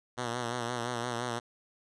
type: tone with vibrato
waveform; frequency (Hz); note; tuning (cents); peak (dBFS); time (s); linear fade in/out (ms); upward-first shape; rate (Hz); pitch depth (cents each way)
5% pulse; 120.5; B2; -42; -21; 0.17-1.4; 20; sine; 5.8; 60
effects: resampled to 22050 Hz